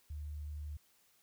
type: tone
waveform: sine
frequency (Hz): 74.5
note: D2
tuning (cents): +25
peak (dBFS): -40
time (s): 0.1-0.77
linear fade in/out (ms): 5
effects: white hiss -70 dBFS RMS until 1.22 s